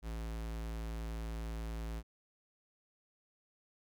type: tone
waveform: square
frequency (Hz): 55.6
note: A1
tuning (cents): +19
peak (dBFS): -39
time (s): 0.02-2.03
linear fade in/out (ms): 50
effects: none